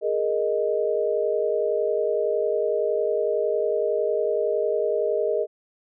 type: chord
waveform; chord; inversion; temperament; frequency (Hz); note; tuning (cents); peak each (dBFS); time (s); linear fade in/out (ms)
sine; Ab suspended second; none; equal; 415.3 / 466.2 / 622.3; Ab4 / Bb4 / Eb5; 0 / 0 / 0; -25; 0.01-5.47; 50
effects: none